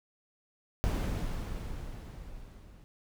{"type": "noise with level ramp", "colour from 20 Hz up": "brown", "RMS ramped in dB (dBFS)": [-28, -53], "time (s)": [0.84, 2.84], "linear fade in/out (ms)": 0, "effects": []}